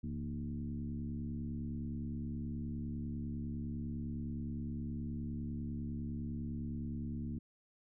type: tone with frequency modulation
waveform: sine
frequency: 160 Hz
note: D#3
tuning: 49 cents sharp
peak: -37 dBFS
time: 0.03-7.39 s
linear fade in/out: 10 ms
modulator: 69.8 Hz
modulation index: 1.6
effects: none